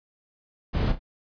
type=noise with echo; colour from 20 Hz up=brown; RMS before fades=-23 dBFS; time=0.73-0.93 s; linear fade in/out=20 ms; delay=32 ms; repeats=2; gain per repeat=-10 dB; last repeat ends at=0.994 s; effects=resampled to 11025 Hz